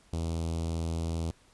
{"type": "tone with notch filter", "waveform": "sawtooth", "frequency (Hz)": 82.41, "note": "E2", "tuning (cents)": 0, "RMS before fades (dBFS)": -32, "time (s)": [0.13, 1.31], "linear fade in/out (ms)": 0, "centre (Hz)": 1700, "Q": 0.54, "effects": ["pink hiss -62 dBFS RMS until 1.53 s", "resampled to 24000 Hz"]}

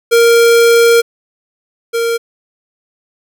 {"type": "tone pair in turn", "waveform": "square", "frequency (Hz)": [466.2, 463.8], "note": ["A#4", "A#4"], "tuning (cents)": [0, -9], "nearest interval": "unison", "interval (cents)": 9, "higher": "first", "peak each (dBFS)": [-6, -13], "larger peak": "first", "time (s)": [[0.11, 1.02], [1.93, 2.18]], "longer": "first", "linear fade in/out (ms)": 20, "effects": []}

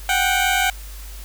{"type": "tone pair together", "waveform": "15% pulse", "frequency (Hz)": [736, 781], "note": ["F#5", "G5"], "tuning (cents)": [-9, -7], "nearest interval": "minor second", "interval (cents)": 102, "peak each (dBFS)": -13, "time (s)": [0.09, 0.7], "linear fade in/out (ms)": 2, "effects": ["added 50 Hz sine -33 dBFS peak until 1.24 s", "white hiss -42 dBFS RMS until 1.24 s"]}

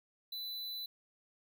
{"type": "tone", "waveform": "square", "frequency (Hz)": 3995, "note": "B7", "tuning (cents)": 19, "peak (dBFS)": -40, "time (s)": [0.32, 0.86], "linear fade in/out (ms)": 5, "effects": []}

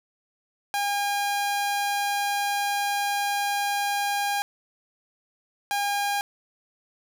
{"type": "tone pair in turn", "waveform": "sawtooth", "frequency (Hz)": [810, 810], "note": ["G#5", "G#5"], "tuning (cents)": [-43, -43], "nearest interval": "unison", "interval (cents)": 0, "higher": "neither", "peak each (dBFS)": -20, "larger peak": "neither", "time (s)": [[0.74, 4.42], [5.71, 6.21]], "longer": "first", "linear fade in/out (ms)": 0, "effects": []}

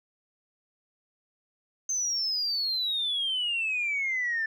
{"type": "exponential sweep", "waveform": "sine", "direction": "down", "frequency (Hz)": [6300, 1759], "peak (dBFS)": -25, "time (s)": [1.89, 4.46], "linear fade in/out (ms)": 5, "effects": ["tanh soft clip ceiling -22 dBFS"]}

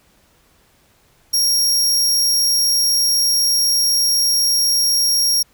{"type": "tone", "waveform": "sawtooth", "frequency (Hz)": 5588, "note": "F8", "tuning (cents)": 0, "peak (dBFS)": -11, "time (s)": [1.33, 5.43], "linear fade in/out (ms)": 10, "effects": ["pink hiss -56 dBFS RMS until 5.53 s"]}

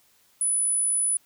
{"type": "tone", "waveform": "sine", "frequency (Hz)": 9956, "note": "D#9", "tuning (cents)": 0, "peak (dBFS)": -21, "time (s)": [0.41, 1.17], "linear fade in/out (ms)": 2, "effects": ["white hiss -62 dBFS RMS until 1.25 s"]}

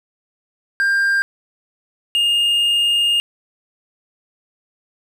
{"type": "tone pair in turn", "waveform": "triangle", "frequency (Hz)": [1595, 2832], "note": ["G6", "F7"], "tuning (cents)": [30, 23], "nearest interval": "minor seventh", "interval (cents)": 993, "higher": "second", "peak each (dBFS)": -12, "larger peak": "neither", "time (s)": [[0.8, 1.22], [2.15, 3.2]], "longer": "second", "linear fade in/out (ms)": 0, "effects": []}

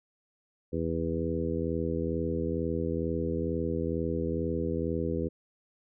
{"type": "harmonic tone with a mistuned harmonic", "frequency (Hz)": 82.2, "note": "E2", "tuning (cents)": -4, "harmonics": [1, 2, 3, 4, 5, 6], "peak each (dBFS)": [-35, -35, -35, -35, -35, -35], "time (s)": [0.72, 5.29], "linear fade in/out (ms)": 20, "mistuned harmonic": 1, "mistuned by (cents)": -20, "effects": []}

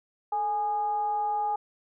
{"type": "tone with frequency modulation", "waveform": "sine", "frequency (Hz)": 830.6, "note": "G#5", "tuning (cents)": 0, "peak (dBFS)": -25, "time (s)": [0.32, 1.56], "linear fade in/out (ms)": 5, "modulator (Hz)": 393, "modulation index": 0.32, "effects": []}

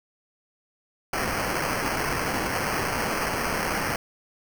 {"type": "noise with sample-and-hold", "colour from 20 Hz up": "white", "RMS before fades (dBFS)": -27, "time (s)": [1.13, 3.96], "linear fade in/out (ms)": 2, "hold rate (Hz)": 3675, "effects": []}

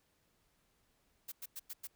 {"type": "noise bursts", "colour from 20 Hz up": "blue", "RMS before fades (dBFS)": -44, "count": 5, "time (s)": [1.28, 1.873], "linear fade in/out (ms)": 10, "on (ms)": 41, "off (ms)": 97, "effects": ["pink hiss -75 dBFS RMS until 1.95 s"]}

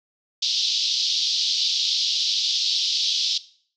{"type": "band-pass noise", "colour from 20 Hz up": "pink", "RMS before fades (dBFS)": -23, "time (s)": [0.42, 3.38], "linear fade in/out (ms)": 5, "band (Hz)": [3300, 5400], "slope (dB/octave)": 48, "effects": ["noise-tail reverb RT60 0.5 s tail -17 dB re dry"]}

